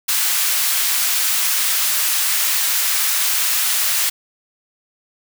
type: high-pass noise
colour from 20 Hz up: white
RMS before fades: -18 dBFS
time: 0.08-4.1 s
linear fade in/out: 10 ms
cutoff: 1200 Hz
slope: 12 dB/octave
effects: none